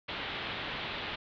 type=low-pass noise; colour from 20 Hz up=white; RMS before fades=-38 dBFS; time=0.08-1.16 s; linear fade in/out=10 ms; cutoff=3800 Hz; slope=48 dB/octave; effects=none